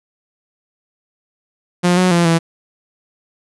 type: tone with pitch steps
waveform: sawtooth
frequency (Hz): 177.2 / 183.1 / 171.7 / 165.8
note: F3 / F#3 / F3 / E3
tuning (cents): +25 / -18 / -29 / +10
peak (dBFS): -7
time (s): 1.83-2.39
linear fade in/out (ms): 20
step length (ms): 140
effects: resampled to 24000 Hz